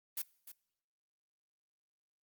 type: noise with echo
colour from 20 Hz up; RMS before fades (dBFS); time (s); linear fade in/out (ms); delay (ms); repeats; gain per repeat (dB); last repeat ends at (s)
blue; -37; 0.17-0.22; 5; 300; 1; -13; 0.52
effects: noise-tail reverb RT60 0.8 s tail -24 dB re dry + Opus 32 kbps